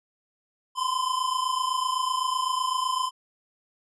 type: tone pair together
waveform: square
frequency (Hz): 1013 / 1040.9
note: B5 / C6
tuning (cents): +44 / -9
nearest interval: unison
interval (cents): 47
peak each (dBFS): -28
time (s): 0.75-3.11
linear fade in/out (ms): 50
effects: resampled to 24000 Hz